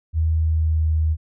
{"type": "tone with pitch glide", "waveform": "sine", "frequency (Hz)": [80, 78.76], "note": ["D#2", "D#2"], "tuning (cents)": [49, 22], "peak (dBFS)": -16, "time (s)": [0.13, 1.17], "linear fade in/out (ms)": 50, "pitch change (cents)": -27, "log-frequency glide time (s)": [0.3, 0.96], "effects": []}